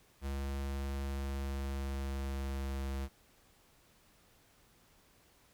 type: tone with pitch glide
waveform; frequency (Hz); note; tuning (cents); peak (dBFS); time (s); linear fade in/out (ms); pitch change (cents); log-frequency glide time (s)
square; 68.8 to 67.81; C#2 to C#2; -12 to -38; -36; 0.21-3.09; 50; -26; 0.95-2.8
effects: pink hiss -66 dBFS RMS until 5.53 s